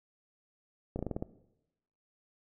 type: slowing click train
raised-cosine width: 2 ms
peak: -21 dBFS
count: 7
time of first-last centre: 0.96-1.225 s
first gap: 31 ms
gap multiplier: 1.14
effects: noise-tail reverb RT60 0.9 s tail -17 dB re dry